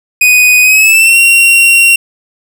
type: tone with pitch glide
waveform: 45% pulse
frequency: 2489 to 2746 Hz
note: D#7 to F7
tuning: 0 to -30 cents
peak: -3 dBFS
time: 0.21-1.96 s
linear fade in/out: 5 ms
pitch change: +170 cents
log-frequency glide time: 0.62-1.18 s
effects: none